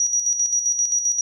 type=tone with tremolo; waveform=sine; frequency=5790 Hz; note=F#8; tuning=38 cents flat; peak=-16 dBFS; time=0-1.21 s; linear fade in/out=2 ms; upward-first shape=square; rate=7.6 Hz; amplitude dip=55%; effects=none